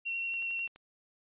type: tone with vibrato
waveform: sine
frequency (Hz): 2731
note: F7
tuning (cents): -39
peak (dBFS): -32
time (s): 0.05-0.68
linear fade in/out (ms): 20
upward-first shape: sine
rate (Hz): 11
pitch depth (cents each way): 12
type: click train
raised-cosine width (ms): 0.2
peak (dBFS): -35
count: 6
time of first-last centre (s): 0.34-0.76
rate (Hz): 11.9
effects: resampled to 8000 Hz